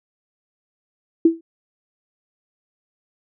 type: tone with exponential decay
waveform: sine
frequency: 329.6 Hz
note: E4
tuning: in tune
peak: -6 dBFS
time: 1.25-1.41 s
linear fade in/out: 5 ms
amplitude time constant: 33 ms
effects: none